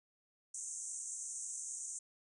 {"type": "band-pass noise", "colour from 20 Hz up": "pink", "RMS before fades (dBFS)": -44, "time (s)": [0.54, 1.99], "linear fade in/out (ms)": 5, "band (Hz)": [6200, 9000], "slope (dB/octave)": 96, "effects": []}